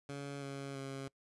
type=tone with pitch steps; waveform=15% pulse; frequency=141 / 138.5 / 136.04 Hz; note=C#3 / C#3 / C#3; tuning=+30 / -1 / -32 cents; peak=-35 dBFS; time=0.09-1.08 s; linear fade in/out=2 ms; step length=330 ms; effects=noise-tail reverb RT60 0.1 s tail -23 dB re dry + resampled to 24000 Hz